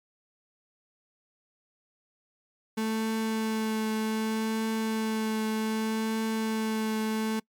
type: tone with vibrato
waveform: 35% pulse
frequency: 220 Hz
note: A3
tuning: in tune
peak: -25 dBFS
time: 2.77-7.4 s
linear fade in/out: 10 ms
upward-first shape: triangle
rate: 0.65 Hz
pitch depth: 16 cents each way
effects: noise-tail reverb RT60 0.1 s tail -24 dB re dry + MP3 96 kbps